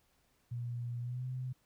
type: tone with pitch glide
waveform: sine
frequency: 120 to 127.87 Hz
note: B2 to C3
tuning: -49 to -39 cents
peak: -36 dBFS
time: 0.51-1.53 s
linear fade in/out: 10 ms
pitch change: +110 cents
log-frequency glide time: 1-1.26 s
effects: pink hiss -73 dBFS RMS until 1.65 s